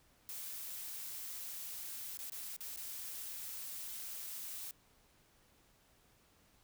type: noise with dropouts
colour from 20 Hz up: blue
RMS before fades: -45 dBFS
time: 0.29-4.71 s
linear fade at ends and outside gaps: 0 ms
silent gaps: 2.172-2.19 / 2.298-2.321 / 2.564-2.606 / 2.761-2.773 s
effects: pink hiss -69 dBFS RMS until 6.63 s

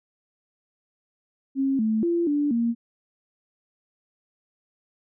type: tone with pitch steps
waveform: sine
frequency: 270.4 / 219.1 / 341.7 / 291.3 / 233.4 Hz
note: C#4 / A3 / F4 / D4 / A#3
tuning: -43 / -7 / -38 / -14 / +2 cents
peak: -20 dBFS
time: 1.55-2.75 s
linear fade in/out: 50 ms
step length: 240 ms
effects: none

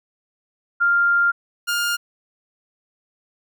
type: tone pair in turn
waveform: sine / sawtooth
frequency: 1396.9 / 1409.9 Hz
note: F6 / F6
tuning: 0 / +16 cents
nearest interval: unison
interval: 16 cents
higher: second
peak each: -14 / -16 dBFS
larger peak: first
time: 0.8-1.32 / 1.67-1.97 s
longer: first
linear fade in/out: 20 ms
effects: none

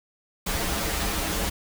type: noise with comb filter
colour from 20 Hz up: pink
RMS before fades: -27 dBFS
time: 0.46-1.5 s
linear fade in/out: 10 ms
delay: 8 ms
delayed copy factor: -0.95
effects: none

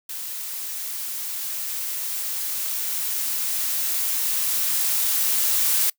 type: noise with level ramp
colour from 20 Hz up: blue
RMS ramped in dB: -32 to -20 dBFS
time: 0.09-5.9 s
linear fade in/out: 5 ms
effects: noise-tail reverb RT60 0.1 s tail -24 dB re dry

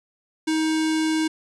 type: tone with notch filter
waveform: square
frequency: 315.7 Hz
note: D#4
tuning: 25 cents sharp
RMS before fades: -22 dBFS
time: 0.47-1.28 s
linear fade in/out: 10 ms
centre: 670 Hz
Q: 0.84
effects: resampled to 22050 Hz

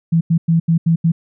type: tone bursts at uneven times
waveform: sine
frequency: 165.4 Hz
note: E3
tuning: 6 cents sharp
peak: -10 dBFS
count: 6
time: 0.12-0.21 / 0.3-0.38 / 0.48-0.6 / 0.68-0.78 / 0.86-0.96 / 1.04-1.12 s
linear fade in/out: 10 ms
effects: none

